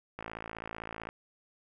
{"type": "click train", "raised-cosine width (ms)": 0.5, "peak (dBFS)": -24, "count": 51, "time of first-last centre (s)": [0.19, 1.089], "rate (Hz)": 55.6, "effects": []}